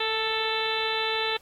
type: harmonic tone with a mistuned harmonic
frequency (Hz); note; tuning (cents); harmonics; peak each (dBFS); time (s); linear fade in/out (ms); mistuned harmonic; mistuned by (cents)
440.9; A4; +4; 1 / 2 / 3 / 4 / 5 / 6 / 7 / 8 / 9; -31 / -32 / -35 / -34 / -36 / -33 / -37 / -32 / -34; 0-1.37; 5; 1; +16
effects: pink hiss -57 dBFS RMS until 1.41 s + AAC 64 kbps